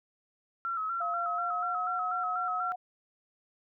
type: tone with vibrato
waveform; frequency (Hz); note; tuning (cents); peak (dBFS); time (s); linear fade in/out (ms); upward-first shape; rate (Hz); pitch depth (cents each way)
sine; 1321; E6; +3; -30; 0.65-2.72; 0; square; 4.1; 53
type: tone with pitch glide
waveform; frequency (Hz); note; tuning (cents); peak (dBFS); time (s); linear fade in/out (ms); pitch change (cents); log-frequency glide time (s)
sine; 693 to 727.5; F5 to F#5; -14 to -29; -34; 1-2.76; 10; +85; 1.19-1.87
effects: none

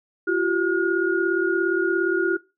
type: tone cluster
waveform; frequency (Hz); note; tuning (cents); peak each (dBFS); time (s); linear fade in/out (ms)
sine; 342.9 / 380.1 / 1434; F4 / F#4 / F6; -32 / +47 / +45; -23; 0.27-2.37; 10
effects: noise-tail reverb RT60 0.3 s tail -23 dB re dry

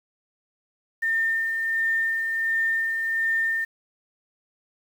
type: tone with tremolo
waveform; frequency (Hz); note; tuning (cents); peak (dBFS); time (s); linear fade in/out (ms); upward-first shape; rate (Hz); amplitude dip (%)
sine; 1810; A6; +48; -20; 1.02-3.65; 10; sine; 1.4; 35
effects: 8-bit

